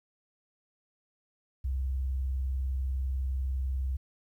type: tone with vibrato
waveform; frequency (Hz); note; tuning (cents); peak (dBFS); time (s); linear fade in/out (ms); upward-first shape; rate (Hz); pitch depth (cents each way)
sine; 65.7; C2; +8; -28; 1.64-3.97; 10; triangle; 20; 200
effects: 11-bit